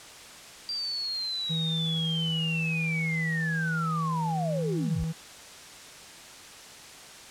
sine linear sweep, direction down, 4727 to 39.96 Hz, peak -29 dBFS, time 0.69-5.04 s, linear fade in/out 0 ms
triangle tone, 162 Hz, E3, 30 cents flat, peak -26 dBFS, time 1.49-5.13 s, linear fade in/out 20 ms
effects white hiss -46 dBFS RMS until 7.3 s + low-pass 8000 Hz 12 dB/octave

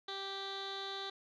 15% pulse tone with low-pass filter, 391.3 Hz, G4, 3 cents flat, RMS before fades -42 dBFS, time 0.08-1.1 s, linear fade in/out 5 ms, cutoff 3800 Hz, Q 5.8, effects none

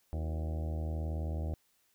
harmonic tone with a mistuned harmonic, 79 Hz, D#2, 27 cents sharp, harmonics 1 / 2 / 3 / 4 / 5 / 6 / 7 / 8 / 9 / 10, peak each -33 / -43 / -48 / -48 / -52 / -52 / -50 / -51 / -54 / -57 dBFS, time 0.13-1.54 s, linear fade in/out 0 ms, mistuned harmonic 5, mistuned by -120 cents, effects white hiss -72 dBFS RMS until 1.94 s

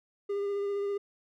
triangle tone with vibrato, 402.6 Hz, G4, 46 cents sharp, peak -27 dBFS, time 0.29-0.98 s, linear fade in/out 10 ms, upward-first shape sine, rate 15 Hz, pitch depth 16 cents each way, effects none

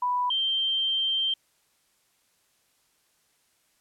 sine tone pair in turn, 987.8 / 3145 Hz, B5 / G7, 0 / +5 cents, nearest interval octave + minor sixth, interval 2005 cents, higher second, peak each -23 dBFS, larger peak neither, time 0.02-0.3 / 0.3-1.34 s, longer second, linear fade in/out 5 ms, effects white hiss -68 dBFS RMS until 3.8 s + low-pass 12000 Hz 12 dB/octave

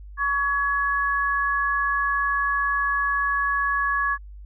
sine tone pair together, 1124.9 / 1687 Hz, C#6 / G#6, +25 / +27 cents, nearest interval perfect fifth, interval 702 cents, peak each -23 / -23 dBFS, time 0.17-4.18 s, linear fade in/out 50 ms, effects added 50 Hz sine -38 dBFS peak until 4.45 s

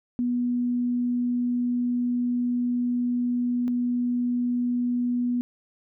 sine tone pair in turn, 244.1 / 244.1 Hz, B3 / B3, -20 / -20 cents, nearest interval unison, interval 0 cents, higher neither, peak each -22 / -22 dBFS, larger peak neither, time 0.19-3.68 / 3.68-5.41 s, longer first, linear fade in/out 0 ms, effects none

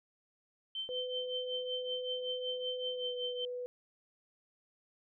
sine tone with tremolo, 3100 Hz, G7, 20 cents flat, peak -34 dBFS, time 0.75-3.45 s, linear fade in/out 2 ms, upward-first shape triangle, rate 5.3 Hz, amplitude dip 90%
sine tone with pitch glide, 503 to 494.6 Hz, B4 to B4, +32 to +3 cents, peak -37 dBFS, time 0.89-3.66 s, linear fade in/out 0 ms, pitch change -29 cents, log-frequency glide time 2.92-3.11 s
effects none

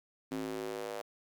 square tone with high-pass filter sweep, 53.5 Hz, A1, 48 cents flat, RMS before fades -39 dBFS, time 0.31-1.02 s, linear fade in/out 10 ms, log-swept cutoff 260 to 560 Hz, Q 3, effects 11-bit

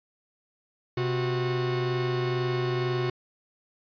45% pulse tone pair together, 128.94 / 364.7 Hz, C3 / F#4, -25 / -25 cents, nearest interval octave + tritone, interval 1800 cents, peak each -28 / -28 dBFS, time 0.97-3.1 s, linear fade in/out 5 ms, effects resampled to 11025 Hz

